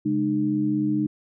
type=tone cluster; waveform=sine; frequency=137.1 / 208.6 / 304.6 Hz; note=C#3 / G#3 / D#4; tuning=-19 / +8 / -37 cents; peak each=-30 / -26 / -22 dBFS; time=0.05-1.07 s; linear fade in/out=10 ms; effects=none